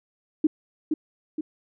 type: tone with echo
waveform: sine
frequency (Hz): 309.7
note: D#4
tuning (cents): -8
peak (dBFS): -15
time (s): 0.44-0.47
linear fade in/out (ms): 5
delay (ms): 470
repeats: 2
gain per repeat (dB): -5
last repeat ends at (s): 1.41
effects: none